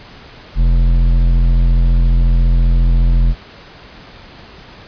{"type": "tone with hard clipping", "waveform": "sine", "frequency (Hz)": 42.77, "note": "F1", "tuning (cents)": -35, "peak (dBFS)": -10, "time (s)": [0.55, 3.35], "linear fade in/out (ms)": 50, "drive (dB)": 9, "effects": ["pink hiss -38 dBFS RMS until 4.87 s", "resampled to 11025 Hz"]}